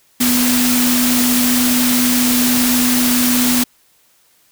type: tone in noise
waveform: sine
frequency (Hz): 246.9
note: B3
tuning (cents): 0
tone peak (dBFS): -14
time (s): 0.2-3.64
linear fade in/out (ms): 10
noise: white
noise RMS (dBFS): -17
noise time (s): 0.2-3.64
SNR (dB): 0
effects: white hiss -55 dBFS RMS until 4.51 s